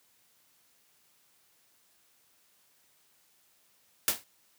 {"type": "noise with exponential decay", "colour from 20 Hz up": "white", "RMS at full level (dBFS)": -22, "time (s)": [4.08, 4.24], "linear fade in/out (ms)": 0, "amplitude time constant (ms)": 33, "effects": ["white hiss -67 dBFS RMS until 4.58 s", "high-pass 80 Hz 12 dB/octave"]}